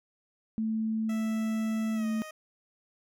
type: tone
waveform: sine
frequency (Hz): 220.6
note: A3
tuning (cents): +5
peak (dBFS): -27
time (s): 0.58-2.22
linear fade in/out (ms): 0
type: tone with pitch glide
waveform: 15% pulse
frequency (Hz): 659.3 to 622.3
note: E5 to D#5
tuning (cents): 0 to 0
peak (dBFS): -35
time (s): 1.09-2.31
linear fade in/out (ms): 5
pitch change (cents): -100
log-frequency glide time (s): 1.95-2.06
effects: none